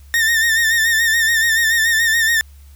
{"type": "tone with vibrato", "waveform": "40% pulse", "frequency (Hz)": 1815, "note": "A#6", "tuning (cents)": -47, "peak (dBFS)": -12, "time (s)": [0.14, 2.41], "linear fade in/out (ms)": 0, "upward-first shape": "sine", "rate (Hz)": 7, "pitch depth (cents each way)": 57, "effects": ["added 70 Hz sine -39 dBFS peak until 2.75 s", "white hiss -54 dBFS RMS until 2.75 s"]}